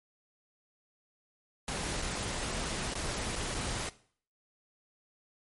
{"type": "noise with dropouts", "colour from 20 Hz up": "pink", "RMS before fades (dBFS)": -35, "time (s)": [1.68, 3.89], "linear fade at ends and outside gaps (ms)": 1, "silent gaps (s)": [[2.017, 2.022], [2.937, 2.953], [3.356, 3.36], [3.544, 3.548]], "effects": ["noise-tail reverb RT60 0.5 s tail -17 dB re dry", "MP3 48 kbps"]}